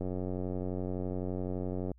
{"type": "click train", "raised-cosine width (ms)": 2, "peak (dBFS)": -23, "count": 176, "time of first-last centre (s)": [0.01, 1.916], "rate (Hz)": 91.8, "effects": ["added 60 Hz sine -56 dBFS peak until 1.98 s"]}